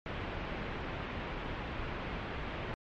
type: low-pass noise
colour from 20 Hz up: pink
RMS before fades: -39 dBFS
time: 0.06-2.74 s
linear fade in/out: 0 ms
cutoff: 2900 Hz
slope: 24 dB/octave
effects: MP3 48 kbps